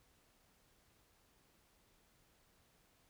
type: silence
effects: pink hiss -72 dBFS RMS until 3.09 s